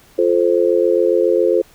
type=chord; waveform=sine; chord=F major; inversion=none; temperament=just; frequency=349.2 / 436.5 / 523.8 Hz; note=F4 / A4 / C5; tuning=0 / -14 / +2 cents; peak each=-16 dBFS; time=0.18-1.62 s; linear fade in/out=10 ms; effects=pink hiss -49 dBFS RMS until 1.74 s